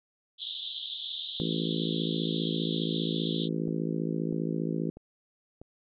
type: band-pass noise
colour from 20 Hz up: white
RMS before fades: -38 dBFS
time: 0.38-3.49 s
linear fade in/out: 50 ms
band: 3200 to 3800 Hz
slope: 96 dB/octave
type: harmonic tone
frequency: 55 Hz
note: A1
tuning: in tune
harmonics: 3 / 4 / 5 / 6 / 7 / 8 / 9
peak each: -32 / -35 / -35 / -36 / -38 / -42 / -43 dBFS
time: 1.4-4.9 s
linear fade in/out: 0 ms
type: click train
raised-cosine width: 2 ms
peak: -32 dBFS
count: 4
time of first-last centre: 3.68-5.615 s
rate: 1.55 Hz
effects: none